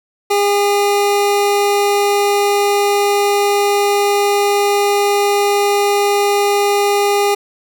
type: tone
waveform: 25% pulse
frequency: 406.1 Hz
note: G#4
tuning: 39 cents flat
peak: -8 dBFS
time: 0.3-7.35 s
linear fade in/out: 10 ms
effects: none